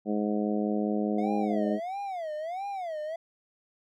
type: harmonic tone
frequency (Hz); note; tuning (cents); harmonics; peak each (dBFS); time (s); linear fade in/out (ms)
104.9; G#2; +18; 2 / 3 / 4 / 5 / 6 / 7; -28 / -32 / -34 / -36 / -38 / -39; 0.05-1.8; 50
type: tone with vibrato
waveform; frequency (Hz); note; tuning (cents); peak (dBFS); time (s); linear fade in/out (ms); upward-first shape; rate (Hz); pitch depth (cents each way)
triangle; 698.5; F5; 0; -30; 1.18-3.16; 5; sine; 1.5; 250
effects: none